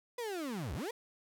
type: linear two-way sweep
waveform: 35% pulse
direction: down then up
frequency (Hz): 500 to 58.27 to 500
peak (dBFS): -35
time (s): 0.18-0.91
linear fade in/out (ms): 5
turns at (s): 0.74
effects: 12-bit